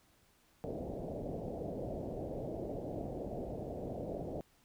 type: low-pass noise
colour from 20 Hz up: white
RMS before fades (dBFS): -41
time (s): 0.64-4.41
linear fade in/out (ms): 0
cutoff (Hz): 670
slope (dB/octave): 48
effects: pink hiss -69 dBFS RMS until 4.64 s